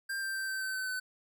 square tone with pitch steps, 1588 / 1575.2 / 1562.5 / 1549.9 / 1537.5 / 1525.1 / 1512.8 Hz, G6 / G6 / G6 / G6 / G6 / G6 / F#6, +22 / +8 / -6 / -20 / -34 / -48 / +38 cents, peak -34 dBFS, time 0.09-1 s, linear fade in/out 10 ms, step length 130 ms, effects none

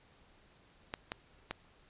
clicks, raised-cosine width 0.3 ms, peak -20 dBFS, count 3, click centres 0.939 / 1.119 / 1.51 s, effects pink hiss -64 dBFS RMS until 1.89 s + resampled to 8000 Hz

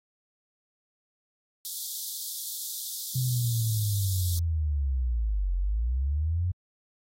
white high-pass noise, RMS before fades -35 dBFS, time 1.65-4.39 s, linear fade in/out 0 ms, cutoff 3400 Hz, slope 96 dB/octave
sine linear two-way sweep, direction down then up, 130 to 43.65 to 91.8 Hz, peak -24 dBFS, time 3.15-6.52 s, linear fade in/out 10 ms, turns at 5.55 s
effects AAC 48 kbps

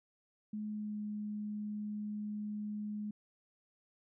sine tone with pitch glide, 212 to 209.7 Hz, G#3 to G#3, +36 to +17 cents, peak -37 dBFS, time 0.53-3.11 s, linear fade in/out 5 ms, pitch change -19 cents, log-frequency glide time 0.68-1 s, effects none

